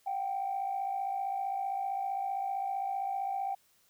sine tone pair together, 727 / 782.4 Hz, F#5 / G5, -31 / -4 cents, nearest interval minor second, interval 127 cents, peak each -37 / -31 dBFS, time 0.06-3.55 s, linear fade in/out 10 ms, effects tanh soft clip ceiling -26 dBFS + white hiss -68 dBFS RMS until 3.89 s

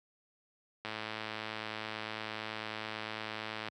click train, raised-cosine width 0.3 ms, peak -22 dBFS, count 310, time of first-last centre 0.85-3.685 s, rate 109 Hz, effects high-pass 100 Hz 12 dB/octave

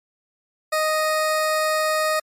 20% pulse tone, 622.3 Hz, D#5, in tune, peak -14 dBFS, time 0.72-2.2 s, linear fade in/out 10 ms, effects MP3 64 kbps

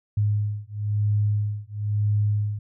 sine beating tone pair, 103.83 / 104.83 Hz, G#2 / G#2, 0 / +17 cents, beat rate 1 Hz, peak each -24 dBFS, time 0.17-2.59 s, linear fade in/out 5 ms, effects none

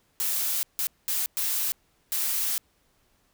blue noise bursts at uneven times, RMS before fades -27 dBFS, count 5, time 0.2-0.63 / 0.79-0.87 / 1.08-1.26 / 1.37-1.72 / 2.12-2.58 s, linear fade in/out 0 ms, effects pink hiss -67 dBFS RMS until 3.33 s

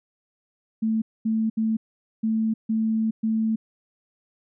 sine tone bursts at uneven times, 221.3 Hz, A3, 10 cents sharp, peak -20 dBFS, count 6, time 0.82-1.02 / 1.25-1.5 / 1.57-1.77 / 2.23-2.54 / 2.69-3.11 / 3.23-3.56 s, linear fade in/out 10 ms, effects none

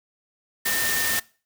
sine tone in noise, 1815 Hz, A#6, 47 cents flat, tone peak -26 dBFS, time 0.65-1.2 s, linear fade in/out 10 ms, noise white, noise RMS -25 dBFS, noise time 0.65-1.2 s, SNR -4 dB, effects noise-tail reverb RT60 0.4 s tail -23 dB re dry

